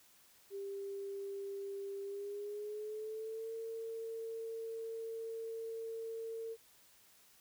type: tone with pitch glide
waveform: sine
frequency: 396.1 to 452.4 Hz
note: G4 to A4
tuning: +18 to +48 cents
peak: -40 dBFS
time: 0.5-6.57 s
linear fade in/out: 50 ms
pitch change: +230 cents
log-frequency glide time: 2.02-3.53 s
effects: white hiss -65 dBFS RMS until 7.4 s